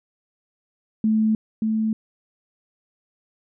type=tone pair in turn; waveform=sine; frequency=218.2 / 219.3 Hz; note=A3 / A3; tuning=-14 / -6 cents; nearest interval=unison; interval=8 cents; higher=second; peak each=-16 / -19 dBFS; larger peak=first; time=1.04-1.35 / 1.62-1.93 s; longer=neither; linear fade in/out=2 ms; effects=none